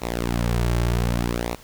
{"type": "tone with flanger", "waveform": "sawtooth", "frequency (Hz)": 58.9, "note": "A#1", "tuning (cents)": 19, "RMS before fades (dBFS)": -23, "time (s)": [0.01, 1.56], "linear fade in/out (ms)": 20, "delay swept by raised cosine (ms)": [0.62, 4.12], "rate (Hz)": 0.65, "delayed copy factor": -0.8, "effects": ["pink hiss -47 dBFS RMS until 1.63 s"]}